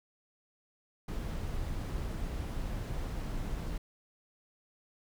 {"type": "noise", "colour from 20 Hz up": "brown", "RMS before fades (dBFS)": -36, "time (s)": [1.08, 3.78], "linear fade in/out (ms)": 5, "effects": []}